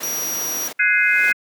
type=noise; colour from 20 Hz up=pink; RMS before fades=-30 dBFS; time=0-0.73 s; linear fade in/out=10 ms
type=tone; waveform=sawtooth; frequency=5770 Hz; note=F#8; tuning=44 cents flat; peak=-20 dBFS; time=0.03-0.68 s; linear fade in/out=2 ms
type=noise with exponential growth; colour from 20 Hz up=pink; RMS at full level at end=-29 dBFS; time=0.67-1.32 s; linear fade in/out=5 ms; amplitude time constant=140 ms
type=chord; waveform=sine; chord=Ab dominant seventh; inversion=third; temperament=equal with one note detuned; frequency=1480 / 1661.2 / 2093 / 2518 Hz; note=Gb6 / Ab6 / C7 / Eb7; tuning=0 / 0 / 0 / +20 cents; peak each=-19 / -20 / -18 / -20 dBFS; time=0.79-1.33 s; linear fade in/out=10 ms
effects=high-pass 300 Hz 12 dB/octave